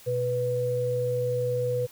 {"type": "tone pair together", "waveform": "sine", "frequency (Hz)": [123.36, 493.8], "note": ["B2", "B4"], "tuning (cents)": [-2, 0], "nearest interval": "2 octaves", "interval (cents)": 2402, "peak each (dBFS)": [-30, -25], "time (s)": [0.06, 1.87], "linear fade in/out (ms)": 20, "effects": ["white hiss -51 dBFS RMS until 1.91 s"]}